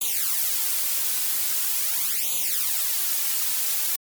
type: noise with flanger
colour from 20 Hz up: blue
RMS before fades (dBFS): -24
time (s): 0.01-3.96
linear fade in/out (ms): 5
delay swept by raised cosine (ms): 0.28 to 3.98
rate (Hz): 0.43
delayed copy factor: +0.95
effects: MP3 96 kbps